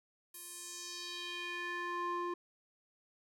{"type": "tone with band-pass filter sweep", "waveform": "square", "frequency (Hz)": 350.5, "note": "F4", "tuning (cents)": 6, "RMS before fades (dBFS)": -41, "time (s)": [0.34, 2.34], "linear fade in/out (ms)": 5, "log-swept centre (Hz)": [12000, 740], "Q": 2.1, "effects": []}